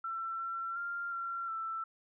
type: tone with pitch steps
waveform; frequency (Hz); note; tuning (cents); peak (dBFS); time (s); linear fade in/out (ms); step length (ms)
sine; 1343 / 1353 / 1393 / 1368 / 1330; E6 / E6 / F6 / F6 / E6; +32 / +45 / -5 / -36 / +15; -35; 0.04-1.84; 5; 360
effects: none